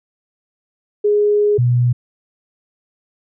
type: tone pair in turn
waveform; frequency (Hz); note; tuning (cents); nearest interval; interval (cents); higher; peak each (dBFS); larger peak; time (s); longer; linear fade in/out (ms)
sine; 415.3 / 122.33; G#4 / B2; 0 / -16; octave + major sixth; 2116; first; -11; neither; 1.04-1.58 / 1.58-1.93; first; 10
effects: none